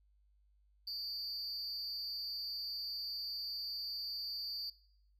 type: tone with amplitude modulation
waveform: triangle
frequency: 4630 Hz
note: D8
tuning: 25 cents flat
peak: -34 dBFS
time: 0.87-4.7 s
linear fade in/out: 5 ms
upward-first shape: sine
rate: 225 Hz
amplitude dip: 100%
effects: noise-tail reverb RT60 0.8 s tail -21 dB re dry + added 50 Hz sine -67 dBFS peak until 5.19 s